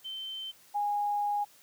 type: tone pair in turn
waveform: sine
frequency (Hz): 3094 / 823.1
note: G7 / G#5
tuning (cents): -23 / -16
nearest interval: octave + major seventh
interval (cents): 2293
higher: first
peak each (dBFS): -36 / -27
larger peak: second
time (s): 0.04-0.52 / 0.74-1.45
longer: second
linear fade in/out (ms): 20
effects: white hiss -59 dBFS RMS until 1.62 s + high-pass 60 Hz 12 dB/octave